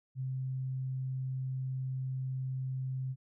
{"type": "tone", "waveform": "sine", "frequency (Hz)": 130.81, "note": "C3", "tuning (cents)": 0, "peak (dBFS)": -33, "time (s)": [0.15, 3.16], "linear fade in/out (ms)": 50, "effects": []}